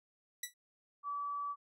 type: tone with exponential decay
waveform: 10% pulse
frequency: 1958 Hz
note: B6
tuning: 15 cents flat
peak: -26 dBFS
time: 0.43-0.54 s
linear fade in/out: 5 ms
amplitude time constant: 22 ms
type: tone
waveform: sine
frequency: 1150 Hz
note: D6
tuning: 37 cents flat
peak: -36 dBFS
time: 1.03-1.56 s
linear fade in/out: 50 ms
effects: none